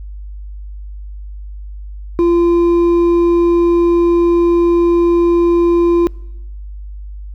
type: tone with hard clipping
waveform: sine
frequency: 343.4 Hz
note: F4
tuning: 29 cents flat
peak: -10 dBFS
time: 2.19-6.07 s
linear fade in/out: 0 ms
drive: 4 dB
effects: noise-tail reverb RT60 1.0 s tail -25 dB re dry + added 50 Hz sine -26 dBFS peak until 7.34 s